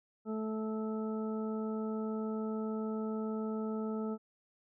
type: harmonic tone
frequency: 218.3 Hz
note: A3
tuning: 13 cents flat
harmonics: 1 / 2 / 3 / 4 / 6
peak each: -35 / -39 / -48 / -50 / -48 dBFS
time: 0.25-4.18 s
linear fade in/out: 50 ms
effects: none